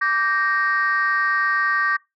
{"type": "chord", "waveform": "sine", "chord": "G minor", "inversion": "second", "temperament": "equal with one note detuned", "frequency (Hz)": [1163.2, 1568, 1864.7], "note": ["D6", "G6", "Bb6"], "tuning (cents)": [-17, 0, 0], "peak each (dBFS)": -21, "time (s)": [0.01, 1.97], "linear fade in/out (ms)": 10, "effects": ["noise-tail reverb RT60 0.2 s tail -22 dB re dry", "tanh soft clip ceiling -11 dBFS"]}